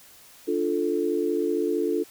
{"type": "chord", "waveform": "sine", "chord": "D minor", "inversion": "none", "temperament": "equal", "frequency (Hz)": [293.7, 349.2, 440], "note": ["D4", "F4", "A4"], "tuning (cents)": [0, 0, 0], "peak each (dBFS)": [-28, -26, -26], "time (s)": [0.47, 2.04], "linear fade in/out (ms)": 20, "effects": ["white hiss -51 dBFS RMS until 2.1 s"]}